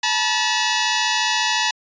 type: tone pair together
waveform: 10% pulse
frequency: 868.7 / 963 Hz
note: A5 / B5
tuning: -22 / -44 cents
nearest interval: major second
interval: 178 cents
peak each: -12 dBFS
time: 0.03-1.71 s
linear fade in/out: 5 ms
effects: resampled to 16000 Hz